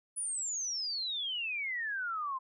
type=exponential sweep; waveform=sine; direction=down; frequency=10010 to 1022 Hz; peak=-33 dBFS; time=0.16-2.39 s; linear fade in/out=20 ms; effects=none